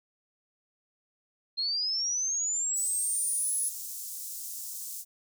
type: linear sweep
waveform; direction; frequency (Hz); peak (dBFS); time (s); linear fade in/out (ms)
sine; up; 4164 to 10620; -27; 1.57-3.7; 20
type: high-pass noise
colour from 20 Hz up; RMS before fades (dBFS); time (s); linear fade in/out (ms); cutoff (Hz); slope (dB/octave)
pink; -39; 2.74-5.05; 50; 6500; 24
effects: none